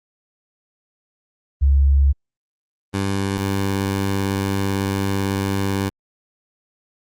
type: tone pair in turn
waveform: sine / 15% pulse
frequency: 69.3 / 98 Hz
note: C#2 / G2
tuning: 0 / 0 cents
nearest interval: tritone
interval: 600 cents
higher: second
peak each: -11 / -13 dBFS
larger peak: first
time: 1.61-2.13 / 2.93-5.9 s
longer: second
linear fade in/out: 20 ms
effects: Opus 24 kbps